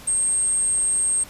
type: tone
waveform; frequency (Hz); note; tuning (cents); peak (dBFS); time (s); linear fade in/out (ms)
sine; 8460; C9; +18; -18; 0.07-1.24; 10
effects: pink hiss -43 dBFS RMS until 1.29 s + resampled to 32000 Hz